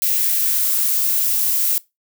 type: noise with high-pass filter sweep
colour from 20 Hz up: violet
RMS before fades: -18 dBFS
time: 0.02-1.78 s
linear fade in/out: 0 ms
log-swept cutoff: 2300 to 350 Hz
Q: 1.7
effects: noise-tail reverb RT60 0.2 s tail -20 dB re dry